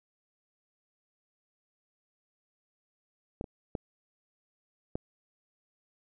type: clicks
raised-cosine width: 2 ms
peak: -20 / -27 / -19 / -19 dBFS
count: 4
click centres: 3.411 / 3.442 / 3.752 / 4.955 s
effects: none

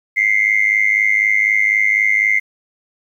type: tone with amplitude modulation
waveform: sine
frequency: 2093 Hz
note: C7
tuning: in tune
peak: -7 dBFS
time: 0.16-2.4 s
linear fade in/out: 20 ms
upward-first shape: sine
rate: 104 Hz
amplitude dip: 90%
effects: tanh soft clip ceiling -4 dBFS + 8-bit

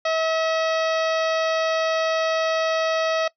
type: harmonic tone with a mistuned harmonic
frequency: 644 Hz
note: E5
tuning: 41 cents flat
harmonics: 1 / 2 / 3 / 4 / 5 / 6 / 7 / 8 / 9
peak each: -21 / -27 / -31 / -33 / -35 / -37 / -38 / -39 / -40 dBFS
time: 0.05-3.28 s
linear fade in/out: 5 ms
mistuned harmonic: 6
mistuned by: -24 cents
effects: noise-tail reverb RT60 0.1 s tail -21 dB re dry

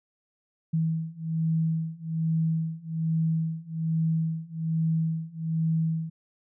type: beating tone pair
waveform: sine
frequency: 161 / 162.2 Hz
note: E3 / E3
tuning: -41 / -28 cents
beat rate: 1.2 Hz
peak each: -28 / -27 dBFS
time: 0.73-6.1 s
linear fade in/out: 10 ms
effects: none

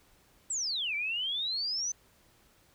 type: exponential two-way sweep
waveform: sine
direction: down then up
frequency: 8030 to 2284 to 6190 Hz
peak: -30 dBFS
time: 0.5-1.92 s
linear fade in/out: 5 ms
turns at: 0.95 s
effects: pink hiss -64 dBFS RMS until 2.74 s

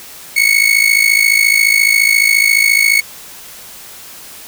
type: tone with amplitude modulation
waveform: 40% pulse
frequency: 2208 Hz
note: C#7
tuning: 7 cents flat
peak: -4 dBFS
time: 0.36-3.01 s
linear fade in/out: 10 ms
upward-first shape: sine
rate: 54.4 Hz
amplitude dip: 80%
effects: white hiss -34 dBFS RMS until 4.47 s

